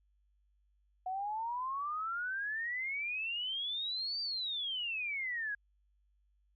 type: exponential two-way sweep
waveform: sine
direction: up then down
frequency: 730 to 4700 to 1627 Hz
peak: -34 dBFS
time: 1.06-5.55 s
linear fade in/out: 5 ms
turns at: 4.21 s
effects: added 50 Hz sine -69 dBFS peak until 6.55 s + MP3 32 kbps